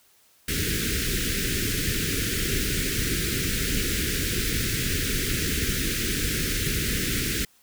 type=band-stop noise; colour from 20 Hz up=pink; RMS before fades=-26 dBFS; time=0.48-7.45 s; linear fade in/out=5 ms; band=450 to 1500 Hz; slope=48 dB/octave; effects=white hiss -60 dBFS RMS until 7.62 s